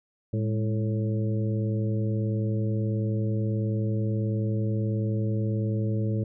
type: harmonic tone with a mistuned harmonic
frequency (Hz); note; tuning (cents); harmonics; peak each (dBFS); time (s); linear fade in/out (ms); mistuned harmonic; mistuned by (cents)
110; A2; 0; 1 / 2 / 3 / 4 / 5; -25 / -31 / -35 / -37 / -39; 0.33-6.24; 5; 2; -93
effects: none